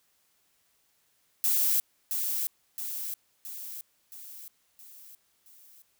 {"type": "noise with echo", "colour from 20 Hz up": "violet", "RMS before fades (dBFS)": -25, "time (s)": [1.44, 1.8], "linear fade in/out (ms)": 0, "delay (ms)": 670, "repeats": 6, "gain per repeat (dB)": -5, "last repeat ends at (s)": 5.82, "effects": ["white hiss -70 dBFS RMS until 5.99 s"]}